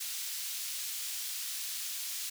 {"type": "high-pass noise", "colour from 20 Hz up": "pink", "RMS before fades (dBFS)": -38, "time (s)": [0, 2.3], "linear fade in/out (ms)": 10, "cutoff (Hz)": 3900, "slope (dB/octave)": 12, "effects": []}